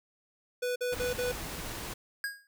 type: tone bursts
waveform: square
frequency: 493.9 Hz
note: B4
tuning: in tune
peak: -30 dBFS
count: 4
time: 0.62-1.321 s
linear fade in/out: 10 ms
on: 140 ms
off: 47 ms
type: noise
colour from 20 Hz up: pink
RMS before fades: -39 dBFS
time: 0.92-1.94 s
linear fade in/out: 10 ms
type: tone with exponential decay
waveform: square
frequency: 1636 Hz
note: G#6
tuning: 26 cents flat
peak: -29 dBFS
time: 2.24-2.47 s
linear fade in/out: 1 ms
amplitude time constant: 50 ms
effects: none